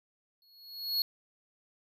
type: tone with exponential growth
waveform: square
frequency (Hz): 4334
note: C#8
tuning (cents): -40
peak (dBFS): -25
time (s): 0.42-1.02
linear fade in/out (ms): 1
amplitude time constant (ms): 130
effects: none